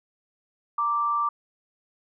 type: tone pair together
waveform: sine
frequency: 931 / 1173 Hz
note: A#5 / D6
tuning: -2 / -2 cents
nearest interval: major third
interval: 400 cents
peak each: -32 / -22 dBFS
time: 0.78-1.29 s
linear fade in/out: 5 ms
effects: none